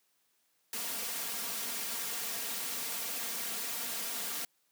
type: noise with comb filter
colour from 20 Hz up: white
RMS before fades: -37 dBFS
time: 0.73-4.45 s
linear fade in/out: 2 ms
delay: 4.3 ms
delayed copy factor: +0.6
effects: white hiss -74 dBFS RMS until 4.71 s + high-pass 150 Hz 12 dB/octave